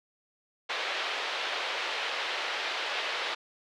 white band-pass noise, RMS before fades -33 dBFS, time 0.69-3.35 s, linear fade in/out 10 ms, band 430 to 3700 Hz, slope 24 dB/octave, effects none

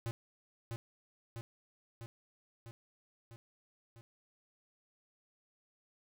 square tone with echo, 116 Hz, A#2, 8 cents flat, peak -36 dBFS, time 0.06-0.11 s, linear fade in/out 0 ms, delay 650 ms, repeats 6, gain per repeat -3 dB, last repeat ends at 4.01 s, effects none

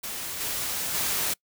white noise with level steps, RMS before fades -34 / -30 / -27 dBFS, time 0.03-1.34 s, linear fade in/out 10 ms, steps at 0.4 / 0.94 s, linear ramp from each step 10 ms, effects noise-tail reverb RT60 0.1 s tail -25 dB re dry

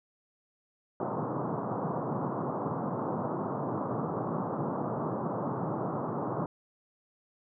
pink band-pass noise, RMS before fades -33 dBFS, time 1-6.46 s, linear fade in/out 2 ms, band 120 to 1200 Hz, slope 48 dB/octave, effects none

